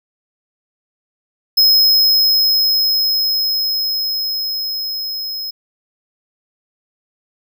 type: tone with level ramp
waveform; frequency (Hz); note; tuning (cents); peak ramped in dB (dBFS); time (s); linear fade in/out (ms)
square; 5130; E8; -48; -8 to -23; 1.57-5.51; 10
effects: none